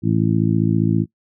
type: harmonic tone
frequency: 55 Hz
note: A1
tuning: in tune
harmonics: 2 / 3 / 4 / 5 / 6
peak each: -20 / -19 / -21 / -23 / -23 dBFS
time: 0.02-1.06 s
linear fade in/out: 50 ms
effects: noise-tail reverb RT60 0.1 s tail -20 dB re dry